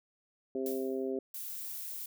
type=harmonic tone; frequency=132.1 Hz; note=C3; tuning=17 cents sharp; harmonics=2 / 3 / 4 / 5; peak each=-37 / -34 / -41 / -46 dBFS; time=0.55-1.19 s; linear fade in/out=2 ms
type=noise with exponential decay; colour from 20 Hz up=violet; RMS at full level=-39 dBFS; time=0.66-1.12 s; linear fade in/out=2 ms; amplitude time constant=100 ms
type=noise; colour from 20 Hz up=violet; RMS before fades=-41 dBFS; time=1.34-2.06 s; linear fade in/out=5 ms
effects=none